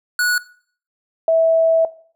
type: tone pair in turn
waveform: square / sine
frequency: 1466 / 653 Hz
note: F#6 / E5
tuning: -16 / -17 cents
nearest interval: octave + major second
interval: 1401 cents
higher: first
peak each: -16 / -11 dBFS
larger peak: second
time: 0.19-0.38 / 1.28-1.85 s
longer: second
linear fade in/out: 2 ms
effects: noise-tail reverb RT60 0.5 s tail -18 dB re dry